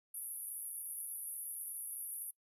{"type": "band-pass noise", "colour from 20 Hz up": "white", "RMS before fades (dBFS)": -44, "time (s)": [0.14, 2.31], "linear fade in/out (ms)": 5, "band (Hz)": [10000, 12000], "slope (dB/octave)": 96, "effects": ["noise-tail reverb RT60 0.1 s tail -24 dB re dry"]}